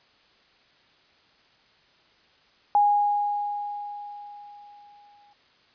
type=tone with exponential decay; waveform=sine; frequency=823 Hz; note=G#5; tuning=16 cents flat; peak=-15 dBFS; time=2.75-5.33 s; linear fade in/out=1 ms; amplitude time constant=560 ms; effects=white hiss -60 dBFS RMS until 5.74 s + resampled to 11025 Hz

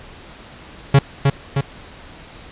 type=tone with echo; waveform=45% pulse; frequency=138.59 Hz; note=C#3; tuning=in tune; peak=-7 dBFS; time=0.94-0.99 s; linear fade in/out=5 ms; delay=310 ms; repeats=2; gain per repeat=-4 dB; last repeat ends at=1.61 s; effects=pink hiss -40 dBFS RMS until 2.51 s + resampled to 8000 Hz

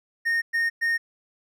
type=tone bursts; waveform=triangle; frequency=1844 Hz; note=A#6; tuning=19 cents flat; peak=-19 dBFS; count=3; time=0.25-0.98 s; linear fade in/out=20 ms; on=170 ms; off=110 ms; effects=none

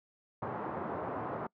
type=band-pass noise; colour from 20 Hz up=white; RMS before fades=-38 dBFS; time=0.42-1.47 s; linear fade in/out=5 ms; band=100 to 1100 Hz; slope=24 dB/octave; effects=noise-tail reverb RT60 0.1 s tail -25 dB re dry

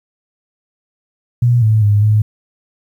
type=tone with pitch steps; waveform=sine; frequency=120.8 / 109.1 / 103.4 / 106.9 Hz; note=B2 / A2 / G#2 / A2; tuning=-38 / -14 / -7 / -49 cents; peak=-8 dBFS; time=1.42-2.22 s; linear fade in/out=5 ms; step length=200 ms; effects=8-bit

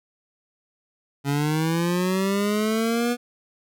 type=linear sweep; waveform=25% pulse; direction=up; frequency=138.59 to 244.1 Hz; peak=-17 dBFS; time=1.24-3.17 s; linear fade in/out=50 ms; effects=none

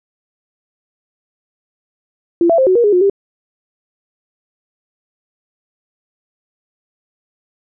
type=tone with pitch steps; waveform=sine; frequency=341 / 668 / 526 / 371.5 / 474.1 / 413.4 / 359.7 / 396.6 Hz; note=F4 / E5 / C5 / F#4 / A#4 / G#4 / F#4 / G4; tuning=-41 / +23 / +9 / +7 / +29 / -8 / -49 / +20 cents; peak=-8 dBFS; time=2.41-3.098 s; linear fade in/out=2 ms; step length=86 ms; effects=none

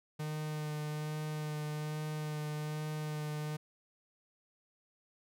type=tone with vibrato; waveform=45% pulse; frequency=152.2 Hz; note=D#3; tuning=38 cents flat; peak=-36 dBFS; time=0.19-3.57 s; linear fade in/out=10 ms; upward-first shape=sine; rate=1.2 Hz; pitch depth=15 cents each way; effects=none

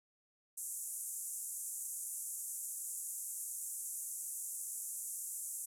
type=band-pass noise; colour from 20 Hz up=white; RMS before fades=-43 dBFS; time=0.57-5.66 s; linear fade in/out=10 ms; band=6900 to 12000 Hz; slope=48 dB/octave; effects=none

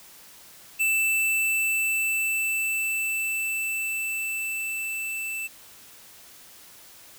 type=tone with level ramp; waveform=square; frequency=2650 Hz; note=E7; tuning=9 cents sharp; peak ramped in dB=-21 to -30 dBFS; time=0.79-5.48 s; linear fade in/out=20 ms; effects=white hiss -49 dBFS RMS until 7.18 s

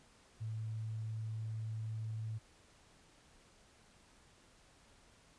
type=tone; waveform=sine; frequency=110.3 Hz; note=A2; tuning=5 cents sharp; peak=-38 dBFS; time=0.4-2.39 s; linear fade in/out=20 ms; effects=pink hiss -65 dBFS RMS until 5.38 s + resampled to 22050 Hz

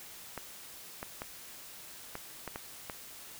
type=clicks; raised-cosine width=0.5 ms; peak=-23 dBFS; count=7; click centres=0.377 / 1.029 / 1.219 / 2.154 / 2.477 / 2.559 / 2.898 s; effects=white hiss -49 dBFS RMS until 3.39 s

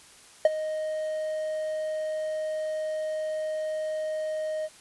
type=tone with ADSR envelope; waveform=triangle; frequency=622.3 Hz; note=D#5; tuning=in tune; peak=-10 dBFS; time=0.45-4.69 s; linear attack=3 ms; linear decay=26 ms; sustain=-16 dB; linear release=42 ms; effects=white hiss -52 dBFS RMS until 4.8 s + resampled to 24000 Hz

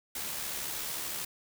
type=noise with amplitude modulation; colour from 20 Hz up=white; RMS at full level=-35 dBFS; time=0.15-1.25 s; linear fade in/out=5 ms; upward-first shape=sine; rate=73.5 Hz; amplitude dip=35%; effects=none

